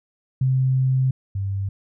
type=tone pair in turn; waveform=sine; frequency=130.81 / 98 Hz; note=C3 / G2; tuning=0 / 0 cents; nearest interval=perfect fourth; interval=500 cents; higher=first; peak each=-16 / -22 dBFS; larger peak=first; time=0.41-1.11 / 1.35-1.69 s; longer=first; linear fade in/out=5 ms; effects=none